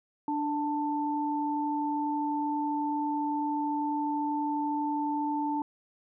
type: tone pair together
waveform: sine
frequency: 294.6 / 886 Hz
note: D4 / A5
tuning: +6 / +12 cents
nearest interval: octave + perfect fifth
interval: 1906 cents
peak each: -30 / -30 dBFS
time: 0.28-5.62 s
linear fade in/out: 2 ms
effects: none